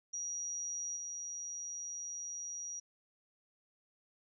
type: tone with level steps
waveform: sine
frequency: 5760 Hz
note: F#8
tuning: 47 cents flat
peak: -37 / -40 dBFS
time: 0.13-2.8 s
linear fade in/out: 10 ms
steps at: 0.96 s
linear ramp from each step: 10 ms
effects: none

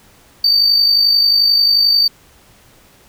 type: tone with amplitude modulation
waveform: triangle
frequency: 4600 Hz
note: D8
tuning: 37 cents flat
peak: -5 dBFS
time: 0.44-2.08 s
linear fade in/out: 5 ms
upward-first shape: sine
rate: 51.3 Hz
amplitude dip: 55%
effects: tanh soft clip ceiling -2 dBFS + pink hiss -48 dBFS RMS until 3.08 s

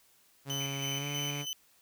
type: tone with pitch glide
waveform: sawtooth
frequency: 138.59 to 143.98 Hz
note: C#3 to D3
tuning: 0 to -34 cents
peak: -32 dBFS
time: 0.45-1.46 s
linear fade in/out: 50 ms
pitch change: +66 cents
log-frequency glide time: 0.97-1.05 s
type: tone with tremolo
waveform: 30% pulse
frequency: 3026 Hz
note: F#7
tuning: 38 cents sharp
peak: -31 dBFS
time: 0.5-1.53 s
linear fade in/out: 0 ms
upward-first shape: square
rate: 3.1 Hz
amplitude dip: 45%
type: band-pass noise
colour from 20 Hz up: white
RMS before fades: -46 dBFS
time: 0.6-1.42 s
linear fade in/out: 5 ms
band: 2200 to 2500 Hz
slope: 96 dB/octave
effects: white hiss -65 dBFS RMS until 1.81 s

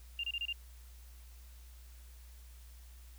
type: tone bursts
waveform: sine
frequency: 2794 Hz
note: F7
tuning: in tune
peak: -34 dBFS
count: 5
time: 0.19-0.527 s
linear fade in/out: 2 ms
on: 45 ms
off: 28 ms
effects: added 60 Hz sine -51 dBFS peak until 3.18 s + white hiss -63 dBFS RMS until 3.18 s

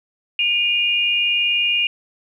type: tone pair together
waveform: sine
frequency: 2450 / 2829 Hz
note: D#7 / F7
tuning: -27 / +22 cents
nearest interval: major second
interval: 249 cents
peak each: -19 / -18 dBFS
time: 0.39-1.87 s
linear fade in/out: 2 ms
effects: none

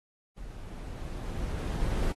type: noise with level ramp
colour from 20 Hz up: brown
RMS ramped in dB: -44 to -27 dBFS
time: 0.36-2.13 s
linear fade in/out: 20 ms
effects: AAC 32 kbps

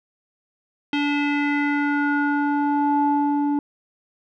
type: tone with low-pass filter sweep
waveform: square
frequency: 289 Hz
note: D4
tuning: 28 cents flat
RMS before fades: -21 dBFS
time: 0.93-3.59 s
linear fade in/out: 2 ms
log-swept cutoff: 3000 to 630 Hz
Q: 3.7
effects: none

